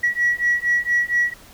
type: beating tone pair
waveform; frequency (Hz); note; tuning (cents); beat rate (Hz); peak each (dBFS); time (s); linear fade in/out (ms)
sine; 1926 / 1930.3; B6 / B6; -44 / -40; 4.3; -19; 0.03-1.34; 10
effects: tanh soft clip ceiling -11 dBFS + pink hiss -46 dBFS RMS until 1.53 s